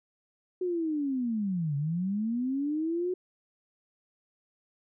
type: linear two-way sweep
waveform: sine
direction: down then up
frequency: 370 to 138.59 to 370 Hz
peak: -27 dBFS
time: 0.61-3.14 s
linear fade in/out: 5 ms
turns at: 1.76 s
effects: none